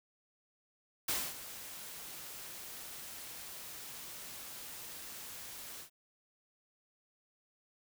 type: noise with ADSR envelope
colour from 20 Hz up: white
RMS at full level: -33 dBFS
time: 1.08-5.9 s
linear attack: 6 ms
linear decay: 250 ms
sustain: -14 dB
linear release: 100 ms
effects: none

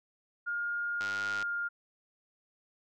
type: tone with pitch glide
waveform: sine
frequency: 1417 to 1408 Hz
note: F6 to F6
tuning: +25 to +14 cents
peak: -31 dBFS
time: 0.46-1.69 s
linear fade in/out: 20 ms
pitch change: -11 cents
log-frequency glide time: 1.28-1.45 s
type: click train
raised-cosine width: 0.2 ms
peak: -23 dBFS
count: 43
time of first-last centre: 1.01-1.426 s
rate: 101 Hz
effects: none

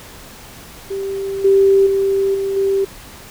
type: tone with level steps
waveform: sine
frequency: 391.1 Hz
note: G4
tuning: 4 cents flat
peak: -20 / -8 / -13 / -17 / -13 dBFS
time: 0.9-2.85 s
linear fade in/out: 10 ms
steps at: 1.44 / 1.86 / 2.34 / 2.56 s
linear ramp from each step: 10 ms
effects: pink hiss -38 dBFS RMS until 3.3 s

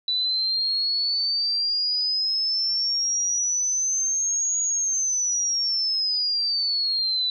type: exponential two-way sweep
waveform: sine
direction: up then down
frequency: 3960 to 6740 to 3960 Hz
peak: -21 dBFS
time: 0.08-7.3 s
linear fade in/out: 2 ms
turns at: 4.61 s
effects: none

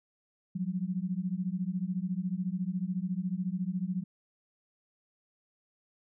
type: beating tone pair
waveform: sine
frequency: 176.5 / 190.5 Hz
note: F3 / G3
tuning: +19 / -49 cents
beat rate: 14 Hz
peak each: -33 / -33 dBFS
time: 0.55-4.04 s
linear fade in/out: 10 ms
effects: none

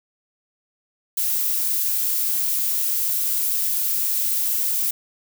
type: noise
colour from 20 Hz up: violet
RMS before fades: -22 dBFS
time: 1.17-4.91 s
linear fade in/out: 5 ms
effects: none

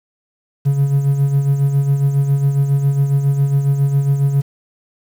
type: tone with tremolo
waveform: triangle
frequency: 139.6 Hz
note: C#3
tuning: 13 cents sharp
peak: -7 dBFS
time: 0.65-4.42 s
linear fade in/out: 20 ms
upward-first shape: sine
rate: 7.3 Hz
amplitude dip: 60%
effects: tanh soft clip ceiling -4 dBFS + 7-bit

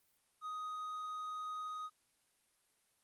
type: tone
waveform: triangle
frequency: 1250 Hz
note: D#6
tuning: 8 cents sharp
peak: -38 dBFS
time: 0.41-1.9 s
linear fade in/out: 50 ms
effects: white hiss -75 dBFS RMS until 3.03 s + Opus 32 kbps

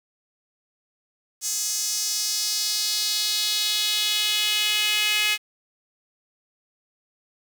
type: tone with high-pass filter sweep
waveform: sawtooth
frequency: 422 Hz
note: G#4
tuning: 28 cents sharp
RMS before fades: -24 dBFS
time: 1.41-5.38 s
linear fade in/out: 50 ms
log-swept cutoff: 6500 to 2500 Hz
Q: 2.7
effects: 8-bit

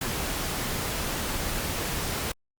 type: noise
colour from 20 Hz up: pink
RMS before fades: -30 dBFS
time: 0.01-2.32 s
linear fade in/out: 5 ms
effects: Opus 48 kbps

